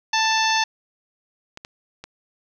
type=harmonic tone; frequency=884 Hz; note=A5; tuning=8 cents sharp; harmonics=1 / 2 / 3 / 4 / 5 / 6 / 7; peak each=-21 / -24 / -26 / -27 / -28 / -29 / -29 dBFS; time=0.13-0.64 s; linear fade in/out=5 ms
type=clicks; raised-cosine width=0.2 ms; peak=-19 dBFS; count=3; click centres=1.574 / 1.649 / 2.04 s
effects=9-bit